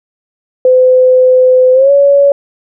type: tone with pitch glide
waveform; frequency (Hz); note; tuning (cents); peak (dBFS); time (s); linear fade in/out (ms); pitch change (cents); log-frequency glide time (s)
sine; 510 to 562.6; C5 to C#5; -44 to +26; -3; 0.65-2.32; 2; +170; 1.73-1.91
effects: none